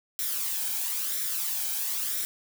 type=noise with flanger; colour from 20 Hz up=blue; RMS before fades=-30 dBFS; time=0.19-2.25 s; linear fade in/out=0 ms; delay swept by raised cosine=0.53 to 1.3 ms; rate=1 Hz; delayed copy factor=+0.5; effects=none